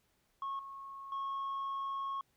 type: tone with level steps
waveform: sine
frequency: 1094 Hz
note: C#6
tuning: 23 cents flat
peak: -34 / -44 / -33 dBFS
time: 0.42-2.21 s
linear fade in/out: 2 ms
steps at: 0.59 / 1.12 s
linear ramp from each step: 2 ms
effects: tanh soft clip ceiling -34 dBFS + pink hiss -75 dBFS RMS until 2.36 s